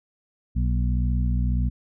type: harmonic tone with a mistuned harmonic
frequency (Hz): 61.74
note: B1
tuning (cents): 0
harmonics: 1 / 2 / 3 / 4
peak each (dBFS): -21 / -27 / -31 / -33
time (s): 0.55-1.7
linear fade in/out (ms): 20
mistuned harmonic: 4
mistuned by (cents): -50
effects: none